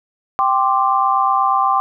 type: chord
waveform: sine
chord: G suspended fourth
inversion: none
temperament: equal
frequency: 784 / 1046.5 / 1174.7 Hz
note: G5 / C6 / D6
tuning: 0 / 0 / 0 cents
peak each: -17 dBFS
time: 0.39-1.8 s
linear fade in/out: 0 ms
effects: none